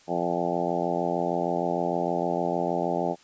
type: harmonic tone with a mistuned harmonic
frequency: 86.5 Hz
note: F2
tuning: 16 cents flat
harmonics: 2 / 3 / 4 / 5 / 6 / 7 / 8 / 9 / 10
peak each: -33 / -34 / -32 / -33 / -35 / -31 / -32 / -32 / -36 dBFS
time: 0.07-3.16 s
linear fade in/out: 50 ms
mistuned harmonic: 10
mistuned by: -16 cents
effects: white hiss -56 dBFS RMS until 3.23 s + resampled to 16000 Hz